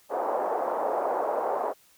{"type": "band-pass noise", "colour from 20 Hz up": "pink", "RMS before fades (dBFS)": -28, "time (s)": [0.09, 1.74], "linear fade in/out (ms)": 50, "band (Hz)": [490, 900], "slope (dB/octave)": 24, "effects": ["white hiss -60 dBFS RMS until 1.97 s"]}